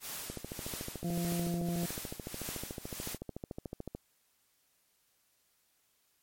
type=noise with tremolo; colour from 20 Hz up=white; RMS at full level=-40 dBFS; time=0-3.18 s; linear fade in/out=50 ms; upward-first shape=triangle; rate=1.7 Hz; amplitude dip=80%
type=click train; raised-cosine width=2 ms; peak=-26 dBFS; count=51; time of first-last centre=0.3-3.95 s; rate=13.7 Hz
type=harmonic tone; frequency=172.1 Hz; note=F3; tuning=25 cents flat; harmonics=1 / 2 / 3 / 4; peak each=-32 / -40 / -47 / -44 dBFS; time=1.04-1.86 s; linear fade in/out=5 ms
effects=white hiss -73 dBFS RMS until 6.22 s + MP3 64 kbps